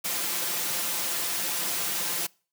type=noise with comb filter; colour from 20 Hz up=white; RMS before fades=-29 dBFS; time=0.04-2.27 s; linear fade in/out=10 ms; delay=5.8 ms; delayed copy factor=+0.65; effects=noise-tail reverb RT60 0.4 s tail -26 dB re dry + high-pass 150 Hz 12 dB/octave